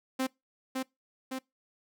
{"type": "tone with echo", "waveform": "sawtooth", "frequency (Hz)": 261.6, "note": "C4", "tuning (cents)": 0, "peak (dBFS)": -24, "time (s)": [0.19, 0.27], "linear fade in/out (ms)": 10, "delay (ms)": 560, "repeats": 2, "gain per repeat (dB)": -3, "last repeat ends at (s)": 1.39, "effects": ["noise-tail reverb RT60 0.2 s tail -23 dB re dry"]}